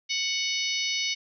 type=harmonic tone; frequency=740 Hz; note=F#5; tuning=in tune; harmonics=3 / 4 / 5 / 6 / 7 / 8; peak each=-31 / -32 / -33 / -34 / -34 / -35 dBFS; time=0.09-1.15 s; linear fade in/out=20 ms; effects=none